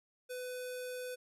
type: tone with low-pass filter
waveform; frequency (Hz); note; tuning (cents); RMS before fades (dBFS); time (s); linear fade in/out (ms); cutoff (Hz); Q
square; 501; B4; +25; -42; 0.29-1.16; 20; 12000; 2
effects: none